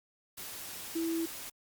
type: tone in noise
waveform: sine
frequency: 329.6 Hz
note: E4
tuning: in tune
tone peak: -30 dBFS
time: 0.95-1.26 s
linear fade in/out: 10 ms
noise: white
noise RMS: -43 dBFS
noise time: 0.37-1.5 s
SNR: +10 dB
effects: Opus 48 kbps